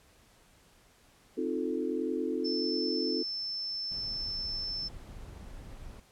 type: chord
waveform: sine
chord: F dominant seventh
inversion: second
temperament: equal with one note detuned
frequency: 261.6 / 311.1 / 352.7 / 440 Hz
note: C4 / Eb4 / F4 / A4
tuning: 0 / 0 / +17 / 0 cents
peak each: -35 dBFS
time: 1.37-3.23 s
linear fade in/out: 10 ms
type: tone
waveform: sine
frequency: 5300 Hz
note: E8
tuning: 9 cents sharp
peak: -33 dBFS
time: 2.44-4.89 s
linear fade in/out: 20 ms
type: noise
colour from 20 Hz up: brown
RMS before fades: -45 dBFS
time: 3.91-6 s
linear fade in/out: 2 ms
effects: pink hiss -62 dBFS RMS until 6.11 s + low-pass 12000 Hz 12 dB/octave